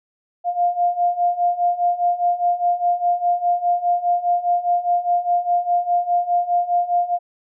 sine beating tone pair, 700 / 704.9 Hz, F5 / F5, +4 / +16 cents, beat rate 4.9 Hz, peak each -21 / -18 dBFS, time 0.44-7.19 s, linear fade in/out 50 ms, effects none

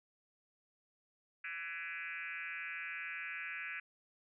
sine tone with frequency modulation, 2008 Hz, B6, 28 cents sharp, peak -40 dBFS, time 1.44-3.8 s, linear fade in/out 5 ms, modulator 167 Hz, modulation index 3.4, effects none

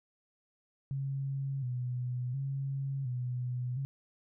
sine tone with vibrato, 130.4 Hz, C3, 5 cents flat, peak -32 dBFS, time 0.91-3.85 s, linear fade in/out 0 ms, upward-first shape square, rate 0.7 Hz, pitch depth 82 cents each way, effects none

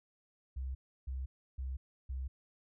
sine tone bursts, 65.41 Hz, C2, in tune, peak -36 dBFS, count 4, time 0.56-2.28 s, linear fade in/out 10 ms, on 190 ms, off 320 ms, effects none

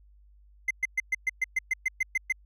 triangle tone bursts, 2070 Hz, C7, 19 cents flat, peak -21 dBFS, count 12, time 0.68-2.324 s, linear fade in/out 5 ms, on 27 ms, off 120 ms, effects added 50 Hz sine -54 dBFS peak until 2.45 s

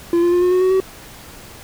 triangle tone with pitch steps, 341.9 / 347.9 / 354 / 360.1 / 366.4 / 372.8 / 379.4 Hz, F4 / F4 / F4 / F#4 / F#4 / F#4 / F#4, -37 / -7 / +23 / -47 / -17 / +13 / +43 cents, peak -10 dBFS, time 0.13-0.802 s, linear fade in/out 2 ms, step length 96 ms, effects pink hiss -39 dBFS RMS until 1.63 s

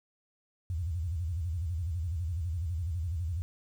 sine tone with vibrato, 84.1 Hz, E2, 35 cents sharp, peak -30 dBFS, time 0.7-3.42 s, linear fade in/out 0 ms, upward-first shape square, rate 12 Hz, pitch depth 150 cents each way, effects 10-bit

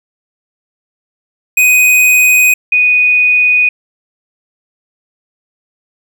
square / sine tone pair in turn, 2498 / 2481 Hz, D#7 / D#7, +6 / -6 cents, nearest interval unison, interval 12 cents, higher first, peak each -6 dBFS, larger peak neither, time 1.57-2.54 / 2.72-3.69 s, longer neither, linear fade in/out 5 ms, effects 8-bit

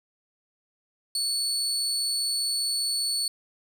30% pulse tone, 4435 Hz, C#8, in tune, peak -22 dBFS, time 1.15-3.28 s, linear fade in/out 2 ms, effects none

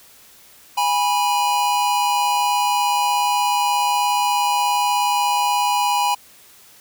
square tone pair together, 822.3 / 979 Hz, G#5 / B5, -17 / -15 cents, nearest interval minor third, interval 302 cents, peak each -20 dBFS, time 0.77-6.15 s, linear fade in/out 10 ms, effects white hiss -48 dBFS RMS until 6.8 s

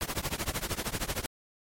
pink noise with tremolo, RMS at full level -29 dBFS, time 0.01-1.26 s, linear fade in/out 0 ms, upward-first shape triangle, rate 13 Hz, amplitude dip 100%, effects MP3 64 kbps

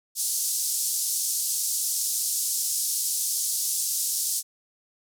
white band-pass noise, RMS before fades -27 dBFS, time 0.15-4.43 s, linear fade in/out 50 ms, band 5100 to 12000 Hz, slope 24 dB/octave, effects none

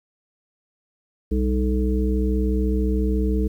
harmonic tone with a mistuned harmonic, 62.5 Hz, B1, 21 cents sharp, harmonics 1 / 3 / 5 / 7, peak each -20 / -25 / -27 / -28 dBFS, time 1.31-3.48 s, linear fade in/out 10 ms, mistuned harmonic 3, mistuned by +99 cents, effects 9-bit

